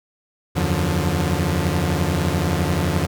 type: tone cluster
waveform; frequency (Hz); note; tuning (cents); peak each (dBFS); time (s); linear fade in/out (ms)
sawtooth; 81 / 92.6 / 146.1 / 176.7; E2 / F#2 / D3 / F3; -30 / +2 / -9 / +21; -20; 0.55-3.07; 20
effects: none